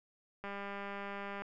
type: click train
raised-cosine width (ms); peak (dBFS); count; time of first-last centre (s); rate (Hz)
0.5; -28; 197; 0.44-1.42; 200
effects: none